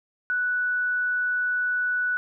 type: tone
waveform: sine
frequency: 1480 Hz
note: F#6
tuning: in tune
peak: -22 dBFS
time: 0.3-2.17 s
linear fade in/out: 0 ms
effects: none